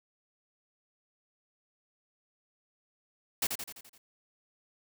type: noise with echo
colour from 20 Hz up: white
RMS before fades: -29 dBFS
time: 3.42-3.47 s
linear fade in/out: 5 ms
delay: 85 ms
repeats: 6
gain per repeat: -5 dB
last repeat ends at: 3.98 s
effects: none